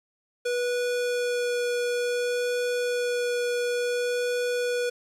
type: tone with vibrato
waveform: square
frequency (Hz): 487.3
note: B4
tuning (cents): -23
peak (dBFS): -25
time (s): 0.45-4.9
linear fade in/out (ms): 10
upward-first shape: sine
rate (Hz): 0.57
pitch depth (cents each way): 8
effects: low-pass 10000 Hz 12 dB/octave + 9-bit